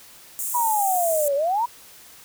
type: high-pass noise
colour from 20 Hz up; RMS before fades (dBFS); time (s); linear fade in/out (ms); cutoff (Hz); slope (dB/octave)
pink; -28; 0.39-1.28; 0; 7100; 48
type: exponential two-way sweep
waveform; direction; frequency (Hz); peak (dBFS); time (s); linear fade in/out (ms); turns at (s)
sine; down then up; 987.8 to 548 to 986; -19; 0.54-1.66; 10; 1.35
effects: white hiss -47 dBFS RMS until 2.24 s